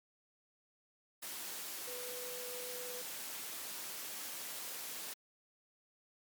sine tone in noise, 495.7 Hz, B4, 6 cents sharp, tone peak -46 dBFS, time 1.87-3.02 s, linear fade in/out 10 ms, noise white, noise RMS -44 dBFS, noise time 1.22-5.14 s, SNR -5 dB, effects high-pass 200 Hz 12 dB/octave + MP3 96 kbps

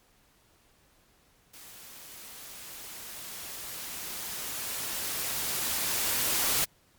white noise with level ramp, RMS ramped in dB -49 to -26 dBFS, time 1.53-6.65 s, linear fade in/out 10 ms, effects pink hiss -64 dBFS RMS until 6.98 s + MP3 96 kbps

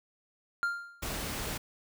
triangle tone with exponential decay, 1396.9 Hz, F6, in tune, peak -23 dBFS, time 0.63-1.09 s, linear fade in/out 0 ms, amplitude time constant 100 ms
pink noise, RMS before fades -36 dBFS, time 1.02-1.58 s, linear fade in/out 10 ms
effects none

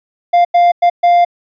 triangle tone bursts at uneven times, 698.5 Hz, F5, in tune, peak -4 dBFS, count 4, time 0.33-0.45 / 0.54-0.72 / 0.82-0.9 / 1.03-1.25 s, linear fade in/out 10 ms, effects resampled to 11025 Hz

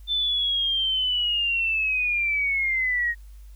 sine linear sweep, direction down, 3554 to 1864.7 Hz, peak -21 dBFS, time 0.07-3.15 s, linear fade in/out 50 ms, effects added 50 Hz sine -41 dBFS peak until 3.55 s + white hiss -62 dBFS RMS until 3.55 s

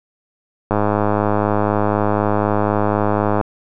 click train, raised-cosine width 1 ms, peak -3 dBFS, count 282, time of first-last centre 0.71-3.412 s, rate 104 Hz, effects none

